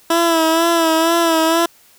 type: tone with vibrato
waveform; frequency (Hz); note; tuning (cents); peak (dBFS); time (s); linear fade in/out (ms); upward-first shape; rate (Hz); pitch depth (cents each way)
15% pulse; 329.6; E4; 0; -6; 0.1-1.66; 5; sine; 2.1; 48
effects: white hiss -50 dBFS RMS until 1.98 s